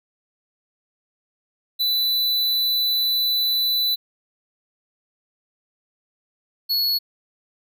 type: tone pair in turn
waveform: square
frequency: 3986 / 4371 Hz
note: B7 / C#8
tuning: +15 / -25 cents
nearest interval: major second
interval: 160 cents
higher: second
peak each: -19 dBFS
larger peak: neither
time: 1.79-3.96 / 6.69-6.99 s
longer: first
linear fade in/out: 20 ms
effects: none